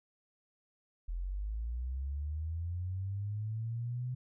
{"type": "linear sweep", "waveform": "sine", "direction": "up", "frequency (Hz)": [41, 127.3], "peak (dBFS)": -34, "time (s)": [1.08, 4.15], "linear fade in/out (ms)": 10, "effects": []}